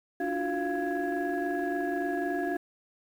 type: tone cluster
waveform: sine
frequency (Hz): 292.9 / 339.5 / 363.2 / 696 / 1666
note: D4 / F4 / F#4 / F5 / G#6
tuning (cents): -5 / -49 / -32 / -6 / +5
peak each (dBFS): -32 / -37 / -32 / -32 / -36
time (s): 0.2-2.57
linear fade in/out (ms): 5
effects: tanh soft clip ceiling -21 dBFS + 9-bit